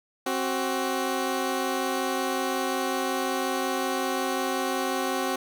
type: tone pair together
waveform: 15% pulse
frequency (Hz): 264.9 / 374.6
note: C4 / F#4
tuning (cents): +22 / +21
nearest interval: tritone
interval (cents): 599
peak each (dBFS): -22 / -22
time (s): 0.26-5.36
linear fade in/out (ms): 5
effects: none